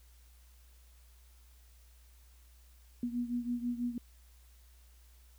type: beating tone pair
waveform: sine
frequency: 240 / 246.1 Hz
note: B3 / B3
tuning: -49 / -6 cents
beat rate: 6.1 Hz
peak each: -34 / -38 dBFS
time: 3.03-3.98 s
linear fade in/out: 2 ms
effects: added 60 Hz sine -57 dBFS peak until 5.38 s + white hiss -67 dBFS RMS until 5.38 s